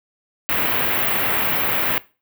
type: band-stop noise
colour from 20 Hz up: white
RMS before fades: -20 dBFS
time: 0.49-1.98 s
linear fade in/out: 0 ms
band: 2800 to 16000 Hz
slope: 24 dB/octave
effects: noise-tail reverb RT60 0.3 s tail -19 dB re dry + high-pass 80 Hz 12 dB/octave